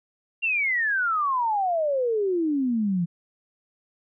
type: exponential sweep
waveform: sine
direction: down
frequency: 2794 to 166.1 Hz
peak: -21 dBFS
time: 0.42-3.06 s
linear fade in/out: 20 ms
effects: none